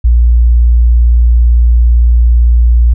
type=tone; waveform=sine; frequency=58.9 Hz; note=A#1; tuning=19 cents sharp; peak=-3 dBFS; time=0.04-2.94 s; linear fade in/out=10 ms; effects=none